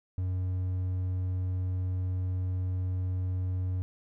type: tone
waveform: triangle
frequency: 92 Hz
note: F#2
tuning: 9 cents flat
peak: -26 dBFS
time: 0.18-3.82 s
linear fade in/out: 0 ms
effects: none